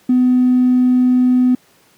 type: tone with tanh clipping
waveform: triangle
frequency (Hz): 251.2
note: B3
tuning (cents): +30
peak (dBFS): -8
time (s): 0.09-1.55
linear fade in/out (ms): 5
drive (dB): 1
effects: pink hiss -52 dBFS RMS until 1.97 s + high-pass 150 Hz 12 dB/octave